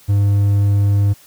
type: tone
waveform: triangle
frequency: 100.9 Hz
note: G#2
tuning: 49 cents flat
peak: -9 dBFS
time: 0.08-1.14 s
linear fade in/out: 20 ms
effects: white hiss -47 dBFS RMS until 1.26 s